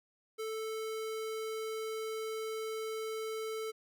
square tone, 440 Hz, A4, in tune, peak -37 dBFS, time 0.38-3.72 s, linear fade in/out 20 ms, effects none

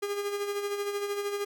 45% pulse tone with tremolo, 406.4 Hz, G#4, 38 cents flat, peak -28 dBFS, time 0.02-1.45 s, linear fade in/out 10 ms, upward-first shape sine, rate 13 Hz, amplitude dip 50%, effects none

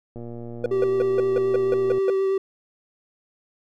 click train, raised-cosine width 2 ms, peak -24 dBFS, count 216, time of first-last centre 0.16-1.982 s, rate 118 Hz
triangle tone bursts, 486.1 Hz, B4, 28 cents flat, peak -16 dBFS, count 9, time 0.64-2.1 s, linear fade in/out 2 ms, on 20 ms, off 160 ms
triangle tone with vibrato, 386.3 Hz, G4, 25 cents flat, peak -17 dBFS, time 0.71-2.38 s, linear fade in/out 5 ms, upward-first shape triangle, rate 9.4 Hz, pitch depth 15 cents each way
effects none

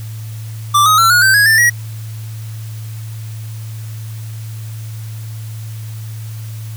square tone with pitch steps, 1174.7 / 1259 / 1349.4 / 1446.2 / 1550 / 1661.3 / 1780.5 / 1908.3 Hz, D6 / D#6 / E6 / F#6 / G6 / G#6 / A6 / A#6, 0 / +20 / +40 / -40 / -20 / 0 / +20 / +40 cents, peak -8 dBFS, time 0.74-1.7 s, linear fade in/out 10 ms, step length 120 ms, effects added 110 Hz sine -24 dBFS peak until 6.76 s + white hiss -40 dBFS RMS until 6.76 s

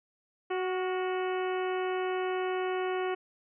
harmonic tone with a mistuned harmonic, 370.9 Hz, F#4, 4 cents sharp, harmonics 1 / 2 / 3 / 4 / 5 / 6 / 7 / 8, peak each -30 / -36 / -40 / -42 / -44 / -46 / -47 / -48 dBFS, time 0.5-3.15 s, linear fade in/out 10 ms, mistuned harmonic 4, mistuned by -46 cents, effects none

